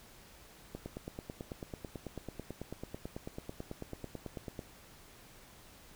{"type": "click train", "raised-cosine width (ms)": 2, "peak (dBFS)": -27, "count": 36, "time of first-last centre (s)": [0.75, 4.592], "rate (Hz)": 9.11, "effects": ["pink hiss -57 dBFS RMS until 5.95 s"]}